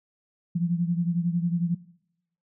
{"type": "beating tone pair", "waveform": "sine", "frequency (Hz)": [170, 181], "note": ["F3", "F#3"], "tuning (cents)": [-46, -38], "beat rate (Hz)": 11, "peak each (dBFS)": [-24, -27], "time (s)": [0.55, 1.75], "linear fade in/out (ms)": 10, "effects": ["noise-tail reverb RT60 0.8 s tail -21 dB re dry"]}